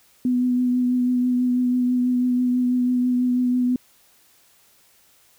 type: tone with vibrato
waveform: sine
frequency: 248.8 Hz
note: B3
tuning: 13 cents sharp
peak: -17 dBFS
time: 0.25-3.76 s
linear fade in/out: 2 ms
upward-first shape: triangle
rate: 6.1 Hz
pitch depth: 20 cents each way
effects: white hiss -57 dBFS RMS until 5.38 s